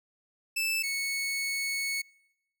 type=tone pair in turn; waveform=sawtooth; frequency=2637 / 2208 Hz; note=E7 / C#7; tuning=0 / -7 cents; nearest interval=minor third; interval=307 cents; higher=first; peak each=-24 / -26 dBFS; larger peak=first; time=0.56-0.83 / 0.83-2.02 s; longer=second; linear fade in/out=10 ms; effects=noise-tail reverb RT60 0.9 s tail -26 dB re dry